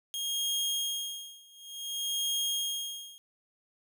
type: tone with tremolo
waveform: sawtooth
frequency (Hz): 3249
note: G#7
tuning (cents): -39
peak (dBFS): -25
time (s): 0.14-3.18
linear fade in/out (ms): 0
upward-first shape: sine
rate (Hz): 0.56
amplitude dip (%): 95
effects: none